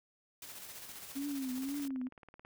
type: noise with tremolo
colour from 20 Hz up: white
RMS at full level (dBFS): -47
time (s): 0.42-1.88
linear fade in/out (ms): 2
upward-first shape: square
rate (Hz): 15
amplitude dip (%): 35
type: tone with vibrato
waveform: sine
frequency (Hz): 270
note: C#4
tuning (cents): -45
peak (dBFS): -35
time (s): 1.15-2.09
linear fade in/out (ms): 20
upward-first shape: triangle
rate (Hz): 2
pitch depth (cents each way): 130
type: click train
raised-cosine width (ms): 0.5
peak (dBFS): -38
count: 17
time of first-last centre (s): 1.58-2.45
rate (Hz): 18.4
effects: none